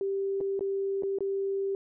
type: tone with dropouts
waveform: sine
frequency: 392 Hz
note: G4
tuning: in tune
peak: -27 dBFS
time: 0.01-1.75 s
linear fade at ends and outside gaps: 1 ms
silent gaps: 0.405-0.41 / 0.593-0.608 / 1.024-1.034 / 1.186-1.206 s
effects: none